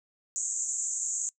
white band-pass noise, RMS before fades -32 dBFS, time 0.36-1.29 s, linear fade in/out 0 ms, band 6600 to 7600 Hz, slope 96 dB/octave, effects noise-tail reverb RT60 0.1 s tail -21 dB re dry

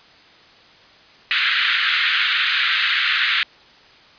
pink band-pass noise, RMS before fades -19 dBFS, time 1.31-3.43 s, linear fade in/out 0 ms, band 1400 to 4000 Hz, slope 48 dB/octave, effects white hiss -48 dBFS RMS until 4.18 s + resampled to 11025 Hz

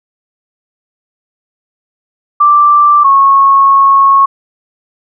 sine tone pair in turn, 1174.7 / 1097.7 Hz, D6 / C#6, 0 / -17 cents, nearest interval minor second, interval 117 cents, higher first, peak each -3 dBFS, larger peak neither, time 2.4-3.04 / 3.04-4.26 s, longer second, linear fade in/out 10 ms, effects none

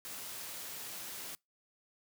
white noise, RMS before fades -44 dBFS, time 0.05-1.35 s, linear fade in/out 0 ms, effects noise-tail reverb RT60 0.2 s tail -26 dB re dry + high-pass 100 Hz 12 dB/octave

